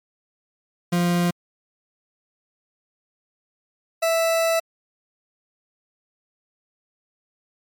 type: tone pair in turn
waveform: 40% pulse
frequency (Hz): 174.61 / 659.2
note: F3 / E5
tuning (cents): 0 / 0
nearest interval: octave + major seventh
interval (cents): 2300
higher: second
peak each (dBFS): -17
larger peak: neither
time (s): 0.92-1.31 / 4.02-4.6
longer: second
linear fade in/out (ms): 10
effects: MP3 96 kbps